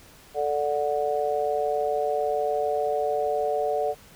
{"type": "chord", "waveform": "sine", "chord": "D major", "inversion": "second", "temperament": "just", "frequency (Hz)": [440.5, 587.3, 734.2], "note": ["A4", "D5", "F#5"], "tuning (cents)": [2, 0, -14], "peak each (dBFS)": -27, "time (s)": [0.34, 3.95], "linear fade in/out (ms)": 50, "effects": ["pink hiss -51 dBFS RMS until 4.15 s"]}